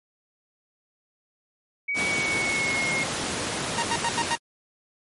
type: tone with pitch glide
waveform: sine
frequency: 2261 to 2153 Hz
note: C#7 to C7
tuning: +34 to +49 cents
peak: -24 dBFS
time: 1.88-3.04 s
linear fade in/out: 10 ms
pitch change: -85 cents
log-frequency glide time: 2.07-2.87 s
type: high-pass noise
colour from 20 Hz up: pink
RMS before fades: -29 dBFS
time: 1.94-4.38 s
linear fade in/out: 50 ms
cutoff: 140 Hz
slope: 12 dB/octave
type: click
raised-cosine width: 2 ms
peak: -24 dBFS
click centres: 3.235 s
type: tone bursts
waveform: sawtooth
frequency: 932.3 Hz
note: A#5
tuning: in tune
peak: -19 dBFS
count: 5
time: 3.78-4.352 s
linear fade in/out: 0 ms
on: 44 ms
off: 88 ms
effects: low-pass 12000 Hz 12 dB/octave + MP3 48 kbps